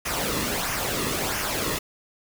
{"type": "noise with flanger", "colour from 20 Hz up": "pink", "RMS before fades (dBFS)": -27, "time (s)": [0.05, 1.79], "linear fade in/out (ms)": 10, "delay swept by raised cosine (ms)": [0.24, 1.34], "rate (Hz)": 1.5, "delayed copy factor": -0.55, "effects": []}